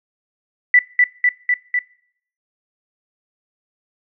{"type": "tone with echo", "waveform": "sine", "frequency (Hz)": 1975.5, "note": "B6", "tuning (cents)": 0, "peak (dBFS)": -7, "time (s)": [0.74, 0.79], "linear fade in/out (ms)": 2, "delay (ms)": 250, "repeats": 4, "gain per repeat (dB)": -2, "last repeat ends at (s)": 1.79, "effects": ["noise-tail reverb RT60 0.6 s tail -21 dB re dry"]}